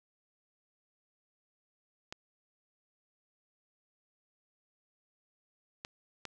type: clicks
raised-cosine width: 0.2 ms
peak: -23 dBFS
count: 3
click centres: 2.125 / 5.849 / 6.253 s
effects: none